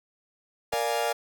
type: chord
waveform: 40% pulse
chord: Bb dominant seventh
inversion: none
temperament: equal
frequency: 466.2 / 587.3 / 698.5 / 830.6 Hz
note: Bb4 / D5 / F5 / Ab5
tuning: 0 / 0 / 0 / 0 cents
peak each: -30 dBFS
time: 0.72-1.13 s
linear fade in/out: 10 ms
type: click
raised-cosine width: 3 ms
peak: -30 dBFS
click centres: 0.735 s
effects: none